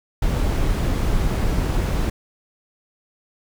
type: noise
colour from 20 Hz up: brown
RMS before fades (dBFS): -20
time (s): 0.22-2.1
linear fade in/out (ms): 5
effects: none